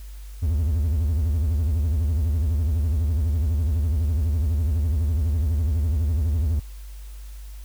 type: tone with vibrato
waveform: triangle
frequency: 77.78 Hz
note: D#2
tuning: in tune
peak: -17 dBFS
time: 0.42-6.6 s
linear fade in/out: 10 ms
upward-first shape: sine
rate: 12 Hz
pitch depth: 210 cents each way
effects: added 50 Hz sine -35 dBFS peak until 7.64 s + white hiss -52 dBFS RMS until 7.64 s